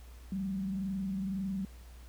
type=tone with frequency modulation; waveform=sine; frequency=192.5 Hz; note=G3; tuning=31 cents flat; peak=-32 dBFS; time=0.32-1.65 s; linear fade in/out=2 ms; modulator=21.9 Hz; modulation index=0.44; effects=added 60 Hz sine -48 dBFS peak until 2.08 s + pink hiss -60 dBFS RMS until 2.08 s